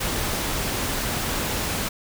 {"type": "noise", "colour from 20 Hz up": "pink", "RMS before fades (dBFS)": -26, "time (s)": [0, 1.89], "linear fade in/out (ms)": 10, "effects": []}